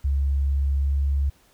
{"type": "tone with pitch glide", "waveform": "sine", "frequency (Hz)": [69.3, 69.78], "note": ["C#2", "C#2"], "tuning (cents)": [0, 12], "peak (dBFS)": -19, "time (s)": [0.04, 1.3], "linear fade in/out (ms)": 10, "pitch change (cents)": 12, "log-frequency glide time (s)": [0.77, 0.9], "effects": ["pink hiss -59 dBFS RMS until 1.53 s"]}